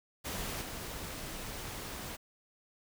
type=noise with level steps; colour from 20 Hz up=pink; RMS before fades=-38 / -42 dBFS; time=0.24-2.17 s; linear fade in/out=20 ms; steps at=0.61 s; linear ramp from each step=10 ms; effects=none